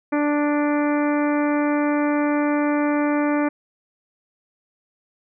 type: harmonic tone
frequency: 293.8 Hz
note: D4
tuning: 1 cent sharp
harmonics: 1 / 2 / 3 / 4 / 5 / 6 / 7 / 8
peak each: -19 / -25 / -29 / -31 / -33 / -35 / -36 / -37 dBFS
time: 0.12-3.49 s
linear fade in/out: 10 ms
effects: none